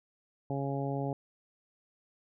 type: harmonic tone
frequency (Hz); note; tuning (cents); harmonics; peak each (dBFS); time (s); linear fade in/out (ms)
138.59; C#3; 0; 1 / 2 / 3 / 4 / 5 / 6; -34 / -37 / -39 / -40 / -41 / -42; 0.5-1.13; 2
effects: none